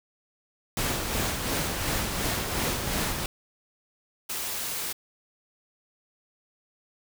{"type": "noise with tremolo", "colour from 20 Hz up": "pink", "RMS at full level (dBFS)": -27, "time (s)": [0.77, 3.26], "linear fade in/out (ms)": 2, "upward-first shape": "sine", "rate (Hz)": 2.8, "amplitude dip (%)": 40}
{"type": "noise", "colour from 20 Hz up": "white", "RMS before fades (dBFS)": -32, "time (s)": [4.29, 4.93], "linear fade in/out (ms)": 10}
{"effects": []}